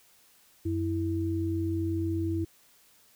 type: tone pair together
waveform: sine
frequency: 92.18 / 328.5 Hz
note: F#2 / E4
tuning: -6 / -6 cents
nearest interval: octave + minor seventh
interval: 2200 cents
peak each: -30 / -29 dBFS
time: 0.65-2.45 s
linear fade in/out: 10 ms
effects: white hiss -61 dBFS RMS until 3.15 s